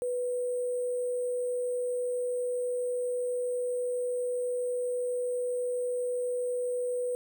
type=tone with sample-and-hold; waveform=sine; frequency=493.9 Hz; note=B4; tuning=in tune; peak=-28 dBFS; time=0.02-7.15 s; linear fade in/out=0 ms; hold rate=8820 Hz; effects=none